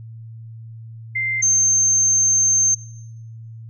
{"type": "tone pair in turn", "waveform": "sine", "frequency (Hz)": [2088, 6320], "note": ["C7", "G8"], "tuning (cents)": [-4, 13], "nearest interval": "octave + perfect fifth", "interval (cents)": 1917, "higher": "second", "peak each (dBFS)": [-19, -13], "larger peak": "second", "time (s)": [[1.15, 1.42], [1.42, 2.75]], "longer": "second", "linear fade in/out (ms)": 10, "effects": ["noise-tail reverb RT60 1.0 s tail -25 dB re dry", "added 113 Hz sine -34 dBFS peak until 3.69 s"]}